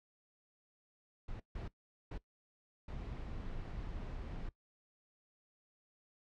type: noise bursts at uneven times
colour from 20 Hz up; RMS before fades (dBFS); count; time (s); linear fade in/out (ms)
brown; -43; 4; 1.28-1.4 / 1.55-1.68 / 2.11-2.18 / 2.88-4.49; 5
effects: noise-tail reverb RT60 0.1 s tail -19 dB re dry + low-pass 4000 Hz 12 dB/octave